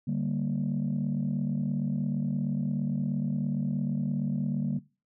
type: chord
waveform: sine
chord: G minor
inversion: second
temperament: equal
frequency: 146.83 / 196 / 233.1 Hz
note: D3 / G3 / Bb3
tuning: 0 / 0 / 0 cents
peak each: -29 / -31 / -30 dBFS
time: 0.07-4.79 s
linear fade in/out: 10 ms
effects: noise-tail reverb RT60 0.3 s tail -19 dB re dry + tanh soft clip ceiling -21 dBFS